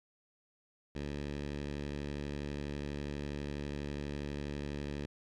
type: tone with notch filter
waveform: 10% pulse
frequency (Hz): 72.2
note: D2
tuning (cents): -29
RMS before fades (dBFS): -39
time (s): 0.95-5.06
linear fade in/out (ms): 5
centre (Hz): 1100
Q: 1.9
effects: low-pass 5000 Hz 12 dB/octave + MP3 96 kbps